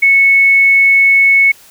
sine tone, 2205 Hz, C#7, 10 cents flat, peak -5 dBFS, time 0.02-1.52 s, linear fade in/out 10 ms, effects white hiss -42 dBFS RMS until 1.7 s

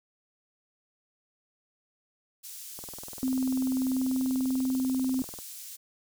pink high-pass noise, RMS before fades -43 dBFS, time 2.43-5.77 s, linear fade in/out 20 ms, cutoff 6500 Hz, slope 12 dB/octave
click train, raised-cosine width 1 ms, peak -30 dBFS, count 54, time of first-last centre 2.79-5.388 s, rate 20.4 Hz
sine tone, 259.8 Hz, C4, 12 cents flat, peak -25 dBFS, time 3.23-5.22 s, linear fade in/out 0 ms
effects none

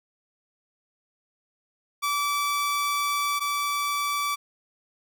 sawtooth tone pair in turn, 1156 / 1156 Hz, D6 / D6, -28 / -28 cents, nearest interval unison, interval 0 cents, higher neither, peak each -20 / -21 dBFS, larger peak first, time 2.02-3.4 / 3.4-4.36 s, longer first, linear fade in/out 20 ms, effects none

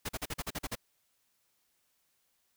pink noise bursts, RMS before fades -36 dBFS, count 9, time 0.05-0.755 s, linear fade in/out 10 ms, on 41 ms, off 42 ms, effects white hiss -75 dBFS RMS until 2.56 s

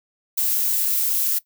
violet noise, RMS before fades -21 dBFS, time 0.37-1.39 s, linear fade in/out 10 ms, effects noise-tail reverb RT60 0.1 s tail -19 dB re dry

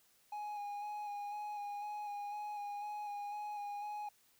triangle tone with vibrato, 827 Hz, G#5, 8 cents flat, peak -38 dBFS, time 0.32-4.09 s, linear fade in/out 5 ms, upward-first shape square, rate 2 Hz, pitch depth 17 cents each way, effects white hiss -70 dBFS RMS until 4.39 s

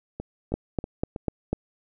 two click trains, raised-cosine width 2 ms, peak -11 / -19 dBFS, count 5 / 4, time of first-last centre 0.54-1.53 / 0.2-1.162 s, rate 4.04 / 3.12 Hz, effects none

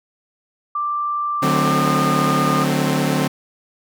sine tone with pitch glide, 1178 to 1216.7 Hz, D6 to D#6, +5 to -39 cents, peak -19 dBFS, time 0.75-2.64 s, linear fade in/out 5 ms, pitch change +56 cents, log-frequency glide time 1.58-1.83 s
sawtooth chord, D dominant seventh, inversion none, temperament equal with one note detuned, 149.92 / 185 / 220 / 261.6 Hz, D3 / F#3 / A3 / C4, +36 / 0 / 0 / 0 cents, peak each -17 / -19 / -22 / -17 dBFS, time 1.42-3.28 s, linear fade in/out 10 ms
effects none

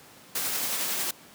white noise with tremolo, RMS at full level -28 dBFS, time 0.35-1.11 s, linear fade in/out 5 ms, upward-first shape triangle, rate 11 Hz, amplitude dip 30%, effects pink hiss -51 dBFS RMS until 1.34 s + high-pass 150 Hz 12 dB/octave

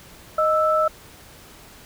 sine tone pair together, 622.3 / 1317.7 Hz, D#5 / E6, 0 / -1 cents, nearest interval octave + minor second, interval 1299 cents, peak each -19 dBFS, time 0.38-0.88 s, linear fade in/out 5 ms, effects pink hiss -46 dBFS RMS until 1.85 s

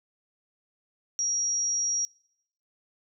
sine tone, 5680 Hz, F8, 28 cents sharp, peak -25 dBFS, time 1.19-2.05 s, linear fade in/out 0 ms, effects noise-tail reverb RT60 0.8 s tail -26 dB re dry

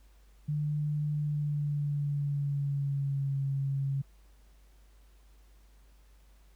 sine tone with pitch glide, 149 to 137.43 Hz, D3 to C#3, +25 to -15 cents, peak -28 dBFS, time 0.48-4.02 s, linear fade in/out 10 ms, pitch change -140 cents, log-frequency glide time 1.15-3.39 s, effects added 50 Hz sine -56 dBFS peak until 6.55 s + pink hiss -68 dBFS RMS until 6.55 s

